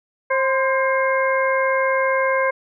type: harmonic tone with a mistuned harmonic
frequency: 533 Hz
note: C5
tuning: 32 cents sharp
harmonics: 1 / 2 / 3 / 4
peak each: -19 / -22 / -24 / -25 dBFS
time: 0.3-2.51 s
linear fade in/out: 10 ms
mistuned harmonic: 2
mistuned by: -47 cents
effects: none